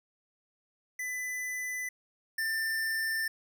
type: tone pair in turn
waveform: square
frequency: 2001 / 1787.8 Hz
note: B6 / A6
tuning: +22 / +27 cents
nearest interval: major second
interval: 195 cents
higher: first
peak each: -34 / -30 dBFS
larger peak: second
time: 0.99-1.89 / 2.38-3.28 s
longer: neither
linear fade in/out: 5 ms
effects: none